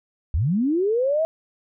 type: linear sweep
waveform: sine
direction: up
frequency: 60.8 to 659.3 Hz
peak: -18 dBFS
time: 0.34-1.25 s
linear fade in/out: 0 ms
effects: none